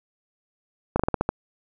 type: slowing click train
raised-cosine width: 1 ms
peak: -7 dBFS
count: 7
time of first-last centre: 0.96-1.29 s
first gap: 35 ms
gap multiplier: 1.18
effects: none